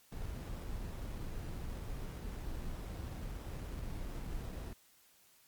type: noise with sample-and-hold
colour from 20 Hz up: brown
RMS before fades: -42 dBFS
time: 0.12-4.73 s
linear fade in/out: 2 ms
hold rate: 4410 Hz
effects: white hiss -66 dBFS RMS until 5.47 s + Opus 48 kbps